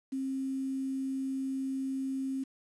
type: tone with quantisation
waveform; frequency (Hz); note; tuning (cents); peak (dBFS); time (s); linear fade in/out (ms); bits
sine; 266.9; C4; +35; -31; 0.12-2.44; 10; 9
effects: resampled to 24000 Hz